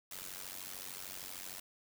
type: noise with amplitude modulation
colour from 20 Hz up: white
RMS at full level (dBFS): -42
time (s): 0.11-1.6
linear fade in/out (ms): 5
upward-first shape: sine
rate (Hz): 93.2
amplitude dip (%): 90
effects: none